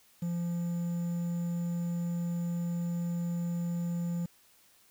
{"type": "tone with quantisation", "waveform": "triangle", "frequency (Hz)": 172.1, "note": "F3", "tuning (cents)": -25, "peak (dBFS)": -28, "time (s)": [0.22, 4.26], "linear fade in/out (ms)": 5, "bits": 9, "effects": ["white hiss -63 dBFS RMS until 4.9 s"]}